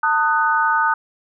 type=chord; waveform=sine; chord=D# diminished; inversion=second; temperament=just; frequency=896 / 1244.5 / 1493.4 Hz; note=A5 / D#6 / F#6; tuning=+31 / 0 / +16 cents; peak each=-19 dBFS; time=0.03-0.94 s; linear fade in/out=5 ms; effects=none